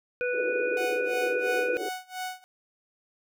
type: harmonic tone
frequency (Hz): 493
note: B4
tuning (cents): -3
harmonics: 1 / 3 / 5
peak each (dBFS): -27 / -32 / -34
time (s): 0.21-1.77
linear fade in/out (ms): 0
type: band-pass noise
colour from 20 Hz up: white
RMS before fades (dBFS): -34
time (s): 0.33-1.89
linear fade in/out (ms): 5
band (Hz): 340 to 480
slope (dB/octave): 48
type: tone with tremolo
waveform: sawtooth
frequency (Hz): 740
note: F#5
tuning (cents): 0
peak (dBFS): -27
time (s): 0.77-2.44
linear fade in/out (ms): 0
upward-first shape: sine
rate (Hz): 2.9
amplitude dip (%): 95
effects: none